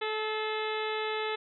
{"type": "harmonic tone with a mistuned harmonic", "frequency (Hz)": 433.6, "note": "A4", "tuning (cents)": -25, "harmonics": [1, 2, 3, 4, 5, 6, 7, 8, 9], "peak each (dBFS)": [-33, -37, -39, -41, -40, -42, -46, -42, -45], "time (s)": [0.01, 1.36], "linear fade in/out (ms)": 10, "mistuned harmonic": 5, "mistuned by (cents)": -39, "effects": []}